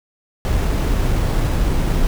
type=noise with sample-and-hold; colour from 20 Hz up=brown; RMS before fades=-17 dBFS; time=0.45-2.07 s; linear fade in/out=0 ms; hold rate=8820 Hz; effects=none